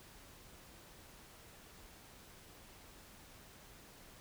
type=silence; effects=pink hiss -58 dBFS RMS until 4.2 s